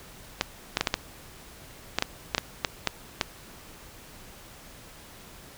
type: clicks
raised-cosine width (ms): 0.2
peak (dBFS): -5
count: 12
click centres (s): 0.411 / 0.771 / 0.81 / 0.872 / 0.941 / 1.986 / 2.024 / 2.348 / 2.381 / 2.648 / 2.873 / 3.212
effects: pink hiss -48 dBFS RMS until 5.57 s